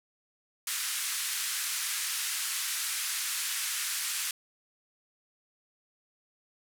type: band-pass noise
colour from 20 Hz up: white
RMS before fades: -33 dBFS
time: 0.67-4.31 s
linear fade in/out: 2 ms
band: 1300 to 12000 Hz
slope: 24 dB/octave
effects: none